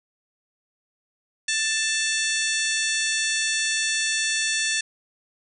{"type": "harmonic tone with a mistuned harmonic", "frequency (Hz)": 883, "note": "A5", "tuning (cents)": 6, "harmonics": [2, 3, 4, 5, 6, 7, 8, 9, 10], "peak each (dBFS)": [-27, -29, -30, -31, -32, -32, -33, -34, -34], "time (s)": [1.48, 4.81], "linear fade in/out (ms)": 5, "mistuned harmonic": 6, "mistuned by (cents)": 90, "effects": []}